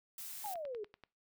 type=noise; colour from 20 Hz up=blue; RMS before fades=-46 dBFS; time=0.18-0.54 s; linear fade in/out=2 ms
type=exponential sweep; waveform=sine; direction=down; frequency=870 to 399.8 Hz; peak=-39 dBFS; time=0.44-0.84 s; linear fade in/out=5 ms
type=click train; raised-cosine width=0.3 ms; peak=-37 dBFS; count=7; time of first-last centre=0.46-1.037 s; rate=10.4 Hz
effects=noise-tail reverb RT60 0.3 s tail -22 dB re dry